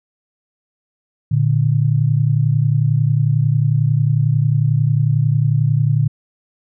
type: tone pair together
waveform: sine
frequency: 115.72 / 146.83 Hz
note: A#2 / D3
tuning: -12 / 0 cents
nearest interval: major third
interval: 412 cents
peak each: -15 dBFS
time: 1.31-6.08 s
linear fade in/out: 10 ms
effects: none